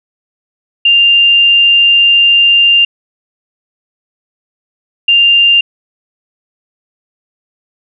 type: tone bursts at uneven times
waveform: sine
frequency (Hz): 2794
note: F7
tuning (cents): 0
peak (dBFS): -4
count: 2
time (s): 0.85-2.85 / 5.08-5.61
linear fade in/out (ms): 5
effects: none